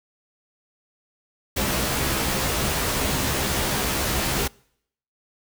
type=noise with comb filter; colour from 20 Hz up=pink; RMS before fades=-24 dBFS; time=1.56-4.48 s; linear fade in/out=10 ms; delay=15 ms; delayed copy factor=+0.7; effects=noise-tail reverb RT60 0.7 s tail -26 dB re dry